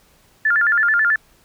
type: tone with vibrato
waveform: sine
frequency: 1568 Hz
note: G6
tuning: in tune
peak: -13 dBFS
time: 0.45-1.16 s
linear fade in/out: 5 ms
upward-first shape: square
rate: 9.2 Hz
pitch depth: 190 cents each way
effects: pink hiss -55 dBFS RMS until 1.44 s